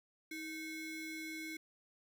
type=ring-modulated tone; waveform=square; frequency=932.3 Hz; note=A#5; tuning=in tune; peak=-40 dBFS; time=0.31-1.57 s; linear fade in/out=5 ms; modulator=1250 Hz; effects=none